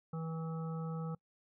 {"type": "harmonic tone", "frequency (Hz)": 162.3, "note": "E3", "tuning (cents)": -27, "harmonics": [1, 3, 5, 7, 8], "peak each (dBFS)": [-37, -47, -52, -56, -51], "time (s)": [0.13, 1.15], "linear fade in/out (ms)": 5, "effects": ["noise-tail reverb RT60 0.1 s tail -24 dB re dry"]}